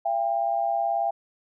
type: tone pair together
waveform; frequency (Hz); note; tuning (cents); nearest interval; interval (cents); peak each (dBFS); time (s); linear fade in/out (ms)
sine; 679.4 / 798; F5 / G5; -48 / +31; minor third; 279; -25; 0.05-1.11; 10
effects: none